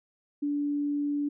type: tone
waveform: sine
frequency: 289.6 Hz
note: D4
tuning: 24 cents flat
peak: -26 dBFS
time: 0.42-1.29 s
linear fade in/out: 10 ms
effects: none